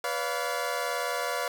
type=chord; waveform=20% pulse; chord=B diminished; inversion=none; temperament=equal with one note detuned; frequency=493.9 / 572.6 / 698.5 Hz; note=B4 / D5 / F5; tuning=0 / -44 / 0 cents; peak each=-28 dBFS; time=0.04-1.48 s; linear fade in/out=2 ms; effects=none